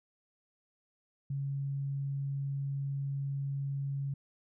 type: tone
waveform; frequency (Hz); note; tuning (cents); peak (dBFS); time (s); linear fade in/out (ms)
sine; 138.8; C#3; +3; -32; 1.3-4.14; 5
effects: none